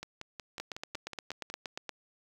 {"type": "two click trains", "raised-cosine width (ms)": 0.2, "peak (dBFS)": [-20, -23], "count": [12, 9], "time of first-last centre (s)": [[0.6, 1.893], [0.03, 1.501]], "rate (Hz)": [8.51, 5.44], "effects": ["high-pass 60 Hz 12 dB/octave", "8-bit"]}